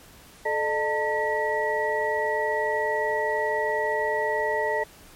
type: tone cluster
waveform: sine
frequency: 434 / 605 / 897 / 1929 Hz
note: A4 / D#5 / A5 / B6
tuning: -24 / -49 / +33 / -41 cents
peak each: -28 dBFS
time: 0.45-4.84 s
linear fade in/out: 10 ms
effects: pink hiss -50 dBFS RMS until 5.15 s + MP3 64 kbps